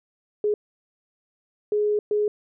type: tone bursts at uneven times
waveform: sine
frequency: 418.5 Hz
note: G#4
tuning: 13 cents sharp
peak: -19 dBFS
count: 3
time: 0.44-0.54 / 1.72-1.99 / 2.11-2.28 s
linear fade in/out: 2 ms
effects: none